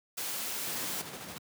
white noise, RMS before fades -36 dBFS, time 0.17-1.02 s, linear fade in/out 10 ms
pink noise with tremolo, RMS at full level -41 dBFS, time 0.67-1.38 s, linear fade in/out 0 ms, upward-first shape square, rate 13 Hz, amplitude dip 30%
effects high-pass 150 Hz 12 dB/octave

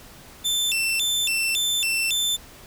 sawtooth tone with vibrato, 3082 Hz, G7, 30 cents flat, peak -18 dBFS, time 0.44-2.37 s, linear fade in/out 20 ms, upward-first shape square, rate 1.8 Hz, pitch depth 240 cents each way, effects pink hiss -46 dBFS RMS until 2.66 s

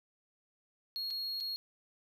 triangle tone with dropouts, 4298 Hz, C8, 46 cents sharp, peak -34 dBFS, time 0.96-1.56 s, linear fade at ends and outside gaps 0 ms, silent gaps 1.104-1.108 / 1.402-1.407 s, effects none

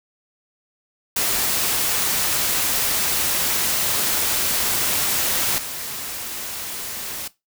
white noise with level steps, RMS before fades -21 / -30 dBFS, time 1.16-7.28 s, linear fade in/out 5 ms, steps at 5.58 s, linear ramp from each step 2 ms, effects noise-tail reverb RT60 0.2 s tail -18 dB re dry

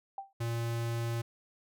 sine tone with exponential decay, 784 Hz, G5, in tune, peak -33 dBFS, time 0.18-0.33 s, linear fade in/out 2 ms, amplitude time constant 32 ms
square tone, 116.54 Hz, A#2, in tune, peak -32 dBFS, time 0.4-1.22 s, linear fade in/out 10 ms
effects none

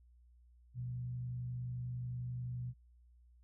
sine tone with frequency modulation, 123.5 Hz, B2, in tune, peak -38 dBFS, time 0.74-2.74 s, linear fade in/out 50 ms, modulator 51.3 Hz, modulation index 0.3, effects added 60 Hz sine -61 dBFS peak until 3.43 s

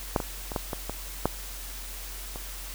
clicks, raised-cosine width 1 ms, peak -8 / -16 / -20 / -13 / -16 / -18 / -8 / -24 dBFS, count 8, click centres 0.162 / 0.202 / 0.518 / 0.562 / 0.732 / 0.896 / 1.256 / 2.359 s, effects added 45 Hz sine -39 dBFS peak until 2.74 s + white hiss -41 dBFS RMS until 2.74 s

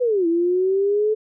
sine linear two-way sweep, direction down then up, 511 to 329.6 to 435.7 Hz, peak -16 dBFS, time 0-1.15 s, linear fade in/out 20 ms, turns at 0.27 s, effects none

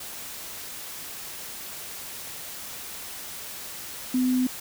sine tone in noise, 253.8 Hz, B3, 47 cents sharp, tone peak -20 dBFS, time 4.14-4.47 s, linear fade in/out 5 ms, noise white, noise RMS -38 dBFS, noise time 0-4.6 s, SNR +15 dB, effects none

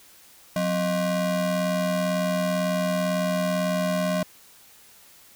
square ring-modulated tone, 220 Hz, A3, in tune, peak -20 dBFS, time 0.56-4.23 s, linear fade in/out 2 ms, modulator 401 Hz, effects white hiss -52 dBFS RMS until 5.35 s

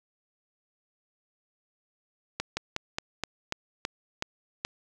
slowing click train, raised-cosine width 0.2 ms, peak -12 dBFS, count 9, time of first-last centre 2.4-4.65 s, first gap 170 ms, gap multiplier 1.14, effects none

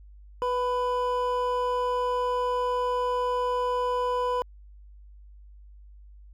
triangle tone pair together, 493.9 / 997.8 Hz, B4 / B5, 0 / +17 cents, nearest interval octave, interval 1217 cents, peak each -25 / -25 dBFS, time 0.42-4.42 s, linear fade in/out 0 ms, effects added 50 Hz sine -46 dBFS peak until 6.33 s

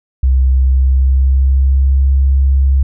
sine tone with pitch glide, 65.1 to 67.59 Hz, C2 to C#2, -8 to -43 cents, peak -7 dBFS, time 0.23-2.83 s, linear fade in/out 5 ms, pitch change +65 cents, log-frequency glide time 0.47-2.05 s, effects none

